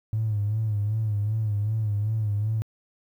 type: tone with vibrato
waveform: triangle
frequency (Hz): 106.5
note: G#2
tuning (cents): +44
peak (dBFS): -19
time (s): 0.13-2.62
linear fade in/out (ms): 0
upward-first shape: sine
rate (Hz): 2.6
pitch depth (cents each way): 72
effects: tanh soft clip ceiling -20 dBFS + 10-bit